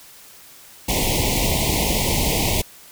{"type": "band-stop noise", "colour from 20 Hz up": "pink", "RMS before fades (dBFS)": -20, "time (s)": [0.88, 2.62], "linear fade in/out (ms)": 10, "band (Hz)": [1000, 2000], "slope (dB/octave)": 96, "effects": ["white hiss -45 dBFS RMS until 2.91 s"]}